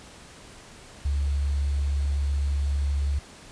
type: tone with quantisation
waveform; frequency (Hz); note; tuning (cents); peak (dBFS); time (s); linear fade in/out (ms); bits
sine; 70.8; C#2; +37; -22; 1.05-3.19; 5; 8
effects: pink hiss -47 dBFS RMS until 3.51 s + resampled to 22050 Hz